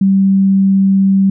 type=tone; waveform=sine; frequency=194 Hz; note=G3; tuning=18 cents flat; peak=-7 dBFS; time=0.01-1.3 s; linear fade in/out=5 ms; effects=none